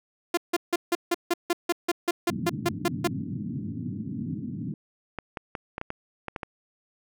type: tone bursts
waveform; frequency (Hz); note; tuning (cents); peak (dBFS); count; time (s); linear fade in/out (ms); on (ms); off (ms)
sawtooth; 346.6; F4; -13; -17; 15; 0.34-3.075; 5; 33; 160
type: band-pass noise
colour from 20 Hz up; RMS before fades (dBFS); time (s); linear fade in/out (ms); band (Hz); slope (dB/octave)
white; -33; 2.29-4.74; 2; 100 to 280; 48
type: clicks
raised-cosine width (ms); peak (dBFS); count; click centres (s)
0.5; -17; 9; 5.187 / 5.372 / 5.552 / 5.781 / 5.814 / 5.904 / 6.283 / 6.362 / 6.432
effects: none